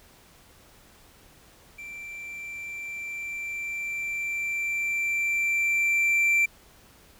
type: tone with level ramp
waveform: triangle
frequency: 2349 Hz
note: D7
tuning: in tune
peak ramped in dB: -36 to -17 dBFS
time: 1.78-6.46 s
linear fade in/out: 10 ms
effects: pink hiss -55 dBFS RMS until 7.19 s